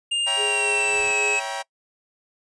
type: tone with pitch glide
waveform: square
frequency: 2813 to 2580 Hz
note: F7 to E7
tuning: +12 to -38 cents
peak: -21 dBFS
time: 0.11-1.4 s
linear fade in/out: 10 ms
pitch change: -150 cents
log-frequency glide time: 0.39-1.17 s
type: noise with exponential growth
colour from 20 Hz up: pink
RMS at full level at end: -40 dBFS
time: 0.23-1.11 s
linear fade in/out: 1 ms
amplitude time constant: 190 ms
type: chord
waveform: sawtooth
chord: C# diminished seventh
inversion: none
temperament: equal with one note detuned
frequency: 554.4 / 659.3 / 784 / 951.9 Hz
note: C#5 / E5 / G5 / Bb5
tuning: 0 / 0 / 0 / +36 cents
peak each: -31 / -32 / -27 / -28 dBFS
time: 0.26-1.63 s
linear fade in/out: 20 ms
type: tone with tremolo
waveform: sine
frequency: 415.3 Hz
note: G#4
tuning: in tune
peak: -27 dBFS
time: 0.36-1.39 s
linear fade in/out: 50 ms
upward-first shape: sine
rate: 3.6 Hz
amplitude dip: 35%
effects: noise-tail reverb RT60 0.1 s tail -24 dB re dry + resampled to 22050 Hz